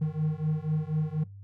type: beating tone pair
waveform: triangle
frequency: 152.6 / 156.7 Hz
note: D#3 / D#3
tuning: -33 / +13 cents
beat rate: 4.1 Hz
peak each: -27 dBFS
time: 0.01-1.24 s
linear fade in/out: 10 ms
effects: noise-tail reverb RT60 0.2 s tail -22 dB re dry + added 99 Hz sine -43 dBFS peak until 1.43 s